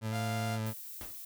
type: tone with vibrato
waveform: 30% pulse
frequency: 110 Hz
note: A2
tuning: in tune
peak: -30 dBFS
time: 0.01-0.74 s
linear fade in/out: 50 ms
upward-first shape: square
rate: 9.5 Hz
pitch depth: 9 cents each way
type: tone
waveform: sawtooth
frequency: 698.5 Hz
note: F5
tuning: in tune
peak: -33 dBFS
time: 0.11-0.59 s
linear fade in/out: 50 ms
type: noise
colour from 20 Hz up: violet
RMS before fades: -45 dBFS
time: 0.66-1.25 s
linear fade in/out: 5 ms
type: noise with exponential decay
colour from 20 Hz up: pink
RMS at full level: -43 dBFS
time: 1.01-1.25 s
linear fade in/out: 1 ms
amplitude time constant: 52 ms
effects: none